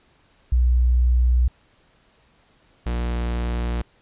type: tone pair in turn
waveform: sine / 45% pulse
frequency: 61.3 / 59.28 Hz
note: B1 / A#1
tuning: -12 / +30 cents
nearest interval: minor second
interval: 58 cents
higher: first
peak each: -14 / -22 dBFS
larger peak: first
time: 0.52-1.48 / 2.86-3.82 s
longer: neither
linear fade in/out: 5 ms
effects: pink hiss -59 dBFS RMS until 4.01 s + resampled to 8000 Hz